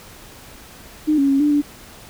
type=tone with pitch steps; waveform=sine; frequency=305.3 / 277.6 / 274.1 / 295.2 / 291 Hz; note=D#4 / C#4 / C#4 / D4 / D4; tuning=-33 / +3 / -19 / +9 / -16 cents; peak=-13 dBFS; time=1.07-1.62 s; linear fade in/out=20 ms; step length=110 ms; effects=pink hiss -42 dBFS RMS until 2.09 s